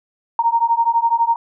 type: beating tone pair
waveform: sine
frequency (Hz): 921 / 933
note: A#5 / A#5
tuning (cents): -21 / +1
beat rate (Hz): 12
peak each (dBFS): -17 / -16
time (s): 0.39-1.36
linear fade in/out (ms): 2
effects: none